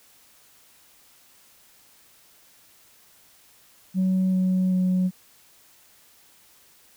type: tone with pitch steps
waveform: sine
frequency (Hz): 187 / 185.49 / 184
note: F#3 / F#3 / F#3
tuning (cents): +19 / +5 / -9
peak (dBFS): -17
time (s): 3.94-5.11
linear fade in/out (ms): 50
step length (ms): 390
effects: tanh soft clip ceiling -17 dBFS + white hiss -56 dBFS RMS until 6.96 s